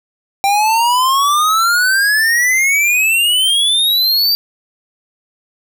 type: exponential sweep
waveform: square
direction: up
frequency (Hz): 784 to 4699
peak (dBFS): -11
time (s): 0.44-4.35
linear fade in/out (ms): 0
effects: none